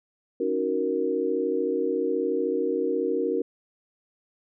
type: chord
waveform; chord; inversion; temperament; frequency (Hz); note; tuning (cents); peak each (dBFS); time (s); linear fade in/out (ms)
sine; D# minor seventh; third; equal; 277.2 / 311.1 / 370 / 466.2; C#4 / D#4 / F#4 / A#4; 0 / 0 / 0 / 0; -31 / -31 / -28 / -26; 0.4-3.42; 5
effects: none